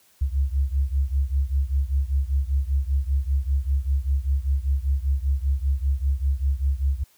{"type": "beating tone pair", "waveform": "sine", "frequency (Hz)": [66.6, 71.7], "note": ["C2", "D2"], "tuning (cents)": [31, -41], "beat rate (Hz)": 5.1, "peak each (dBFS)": [-22, -24], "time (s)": [0.21, 7.04], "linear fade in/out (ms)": 10, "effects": ["white hiss -59 dBFS RMS until 7.17 s"]}